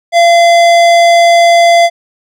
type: tone with hard clipping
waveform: sine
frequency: 684 Hz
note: F5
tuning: 36 cents flat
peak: -5 dBFS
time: 0.12-1.9 s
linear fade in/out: 50 ms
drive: 16 dB
effects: none